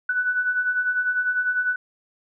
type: beating tone pair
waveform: sine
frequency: 1480 / 1490 Hz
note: F#6 / F#6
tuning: 0 / +12 cents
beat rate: 10 Hz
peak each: -28 / -21 dBFS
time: 0.09-1.76 s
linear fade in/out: 5 ms
effects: none